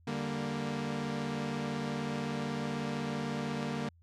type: chord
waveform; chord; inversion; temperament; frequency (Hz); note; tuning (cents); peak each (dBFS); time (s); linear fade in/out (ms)
sawtooth; G minor; second; equal with one note detuned; 146.83 / 197.13 / 233.1; D3 / G3 / Bb3; 0 / +10 / 0; -34 / -36 / -32; 0.07-3.89; 5
effects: added 84 Hz sine -59 dBFS peak until 4.02 s + low-pass 6000 Hz 12 dB/octave